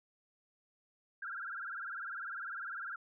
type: tone with vibrato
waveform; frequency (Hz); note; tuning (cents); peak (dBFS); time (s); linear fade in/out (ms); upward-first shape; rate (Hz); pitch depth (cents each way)
sine; 1480; F#6; 0; -39; 1.22-2.96; 5; sine; 20; 180
effects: none